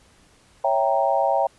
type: chord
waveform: sine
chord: C# diminished seventh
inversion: none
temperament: equal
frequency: 554.4 / 659.3 / 784 / 932.3 Hz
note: C#5 / E5 / G5 / Bb5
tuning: 0 / 0 / 0 / 0 cents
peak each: -23 / -23 / -22 / -25 dBFS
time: 0.64-1.47 s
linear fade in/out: 5 ms
effects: pink hiss -56 dBFS RMS until 1.58 s + resampled to 24000 Hz